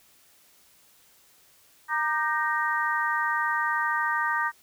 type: harmonic tone with a mistuned harmonic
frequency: 311.1 Hz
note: D#4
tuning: in tune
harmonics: 3 / 4 / 5 / 6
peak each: -29 / -29 / -29 / -29 dBFS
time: 1.88-4.52 s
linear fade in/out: 50 ms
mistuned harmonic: 4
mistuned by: -62 cents
effects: white hiss -59 dBFS RMS until 4.62 s